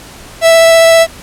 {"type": "tone with vibrato", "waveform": "45% pulse", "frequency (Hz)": 659.3, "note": "E5", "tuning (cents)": 0, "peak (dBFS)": -3, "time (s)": [0.41, 1.07], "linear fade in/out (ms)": 50, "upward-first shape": "triangle", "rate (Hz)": 15, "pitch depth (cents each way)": 10, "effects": ["pink hiss -33 dBFS RMS until 1.22 s", "low-pass 12000 Hz 12 dB/octave"]}